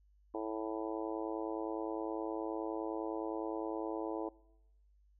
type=harmonic tone; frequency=109.7 Hz; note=A2; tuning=5 cents flat; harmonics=3 / 4 / 5 / 6 / 7 / 8 / 9; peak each=-40 / -42 / -44 / -46 / -47 / -48 / -49 dBFS; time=0.34-4.29 s; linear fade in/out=5 ms; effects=noise-tail reverb RT60 0.9 s tail -23 dB re dry + added 50 Hz sine -64 dBFS peak until 5.19 s